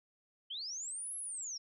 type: linear two-way sweep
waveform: sine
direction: up then down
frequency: 2960 to 11175 to 5270 Hz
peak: -39 dBFS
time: 0.5-1.58 s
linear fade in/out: 10 ms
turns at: 1.16 s
effects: none